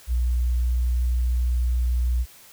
sine tone with pitch glide, 60.5 to 60.96 Hz, B1 to B1, -35 to -22 cents, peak -19 dBFS, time 0.07-2.26 s, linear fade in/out 50 ms, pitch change +13 cents, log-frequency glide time 0.24-0.77 s, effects white hiss -49 dBFS RMS until 2.52 s

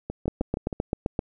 two click trains, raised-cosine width 2 ms, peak -17 / -11 dBFS, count 5 / 8, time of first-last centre 0.1-0.728 / 0.28-1.191 s, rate 6.37 / 7.68 Hz, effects none

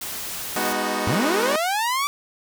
white noise, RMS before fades -31 dBFS, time 0.01-0.73 s, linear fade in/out 5 ms
10% pulse chord, G# minor seventh, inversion none, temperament equal with one note detuned, 204.6 / 246.9 / 311.1 / 370 Hz, G#3 / B3 / D#4 / F#4, -26 / 0 / 0 / 0 cents, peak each -20 dBFS, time 0.56-1.56 s, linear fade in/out 2 ms
sawtooth linear sweep, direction up, 85.2 to 1170 Hz, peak -17 dBFS, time 1.07-2.07 s, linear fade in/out 0 ms
effects none

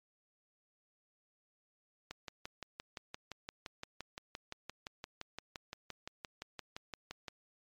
click train, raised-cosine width 0.2 ms, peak -25 dBFS, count 31, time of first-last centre 2.11-7.282 s, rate 5.8 Hz, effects MP3 96 kbps

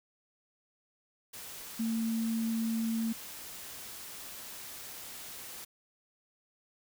sine tone in noise, 226.2 Hz, A3, 48 cents sharp, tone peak -29 dBFS, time 1.79-3.13 s, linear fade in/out 10 ms, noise white, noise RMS -45 dBFS, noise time 1.33-5.65 s, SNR +13 dB, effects none

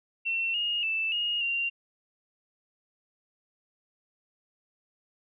sine tone with pitch steps, 2705 / 2856 / 2646 / 2863 / 2769 Hz, E7 / F7 / E7 / F7 / F7, +44 / +38 / +6 / +42 / -15 cents, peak -26 dBFS, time 0.25-1.7 s, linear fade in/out 20 ms, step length 290 ms, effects none

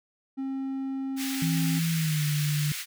triangle tone, 268.3 Hz, C4, 44 cents sharp, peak -27 dBFS, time 0.37-1.8 s, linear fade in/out 20 ms
pink high-pass noise, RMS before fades -35 dBFS, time 1.16-2.86 s, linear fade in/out 50 ms, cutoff 1700 Hz, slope 24 dB/octave
sine tone with pitch glide, 164.6 to 148.35 Hz, E3 to D3, -2 to +18 cents, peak -24 dBFS, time 1.42-2.72 s, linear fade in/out 2 ms, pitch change -180 cents, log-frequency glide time 1.91-2.25 s
effects none

